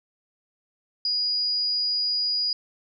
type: tone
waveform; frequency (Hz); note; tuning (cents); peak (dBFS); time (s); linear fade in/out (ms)
sine; 4897; D#8; -28; -22; 1.05-2.53; 2
effects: none